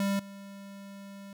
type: tone with level steps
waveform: square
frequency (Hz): 198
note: G3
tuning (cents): +18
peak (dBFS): -27 / -44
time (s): 0-1.33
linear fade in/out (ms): 2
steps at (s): 0.19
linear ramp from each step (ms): 5
effects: none